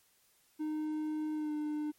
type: tone with pitch glide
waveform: triangle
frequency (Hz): 307.6 to 300.9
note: D#4 to D4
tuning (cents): -20 to +42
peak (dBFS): -31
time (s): 0.59-1.92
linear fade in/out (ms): 20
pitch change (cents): -38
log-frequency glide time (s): 1.34-1.53
effects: white hiss -69 dBFS RMS until 1.98 s + MP3 64 kbps